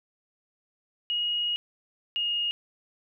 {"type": "tone pair in turn", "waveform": "sine", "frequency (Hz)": [2884, 2856], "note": ["F#7", "F7"], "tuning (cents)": [-45, 38], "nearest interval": "unison", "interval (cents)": 17, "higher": "first", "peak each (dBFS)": -25, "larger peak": "neither", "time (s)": [[1.1, 1.56], [2.16, 2.51]], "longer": "first", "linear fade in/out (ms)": 0, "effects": []}